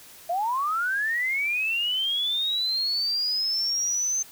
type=linear sweep; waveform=sine; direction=up; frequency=659.3 to 6272 Hz; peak=-23 dBFS; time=0.29-4.23 s; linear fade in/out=10 ms; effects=white hiss -48 dBFS RMS until 4.31 s